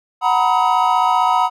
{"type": "chord", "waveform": "triangle", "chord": "B major seventh", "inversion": "second", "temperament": "equal with one note detuned", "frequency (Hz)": [740, 932.3, 987.8, 1267.7], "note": ["F#5", "A#5", "B5", "D#6"], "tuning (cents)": [0, 0, 0, 32], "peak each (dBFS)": [-16, -16, -16, -18], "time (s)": [0.21, 1.5], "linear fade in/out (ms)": 50, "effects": []}